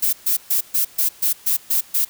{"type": "noise bursts", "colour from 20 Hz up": "violet", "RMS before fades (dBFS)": -18, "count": 9, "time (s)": [0.02, 2.05], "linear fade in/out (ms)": 10, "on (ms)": 110, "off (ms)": 130, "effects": ["white hiss -46 dBFS RMS until 2.09 s"]}